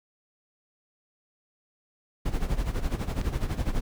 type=noise with tremolo; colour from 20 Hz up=brown; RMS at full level=-25 dBFS; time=2.25-3.81 s; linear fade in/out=10 ms; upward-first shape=sine; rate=12 Hz; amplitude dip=75%
type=click; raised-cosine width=0.2 ms; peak=-21 dBFS; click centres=3.214 s
effects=none